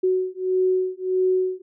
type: beating tone pair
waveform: sine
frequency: 370.6 / 372.2 Hz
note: F#4 / F#4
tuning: +3 / +10 cents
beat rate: 1.6 Hz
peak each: -22 dBFS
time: 0.03-1.62 s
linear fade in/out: 10 ms
effects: none